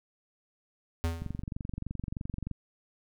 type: tone with exponential decay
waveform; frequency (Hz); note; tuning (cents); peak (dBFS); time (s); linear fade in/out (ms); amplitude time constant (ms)
square; 83.1; E2; +15; -25; 1.04-1.42; 0; 82
type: click train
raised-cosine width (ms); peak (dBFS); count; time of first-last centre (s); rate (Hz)
5; -23; 31; 1.22-2.513; 23.2
effects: none